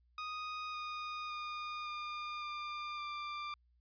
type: tone with pitch steps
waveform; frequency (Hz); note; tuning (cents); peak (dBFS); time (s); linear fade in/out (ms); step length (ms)
sawtooth; 1244.5 / 1232.3 / 1220.3 / 1208.4 / 1196.6 / 1184.9; D#6 / D#6 / D#6 / D6 / D6 / D6; 0 / -17 / -34 / +49 / +32 / +15; -36; 0.18-3.54; 2; 560
effects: added 60 Hz sine -68 dBFS peak until 3.8 s + resampled to 11025 Hz